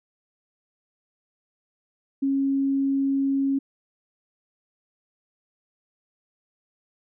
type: tone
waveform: sine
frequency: 273.6 Hz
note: C#4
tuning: 23 cents flat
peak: -20 dBFS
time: 2.22-3.59 s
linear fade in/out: 10 ms
effects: none